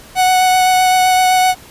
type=tone with vibrato; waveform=45% pulse; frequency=740 Hz; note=F#5; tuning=in tune; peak=-9 dBFS; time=0.15-1.55 s; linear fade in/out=50 ms; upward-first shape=sine; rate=7.8 Hz; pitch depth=10 cents each way; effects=pink hiss -39 dBFS RMS until 1.7 s + resampled to 32000 Hz